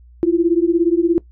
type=beating tone pair; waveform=sine; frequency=331.5 / 348.5 Hz; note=E4 / F4; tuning=+10 / -4 cents; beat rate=17 Hz; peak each=-15 dBFS; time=0.23-1.18 s; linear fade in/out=0 ms; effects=noise-tail reverb RT60 0.1 s tail -20 dB re dry + added 60 Hz sine -42 dBFS peak until 1.31 s